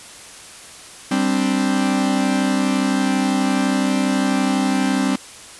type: chord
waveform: 45% pulse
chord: G suspended fourth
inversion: none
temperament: equal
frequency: 196 / 261.6 / 293.7 Hz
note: G3 / C4 / D4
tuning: 0 / 0 / 0 cents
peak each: -21 / -19 / -24 dBFS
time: 1.11-5.16 s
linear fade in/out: 5 ms
effects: white hiss -39 dBFS RMS until 5.59 s + resampled to 24000 Hz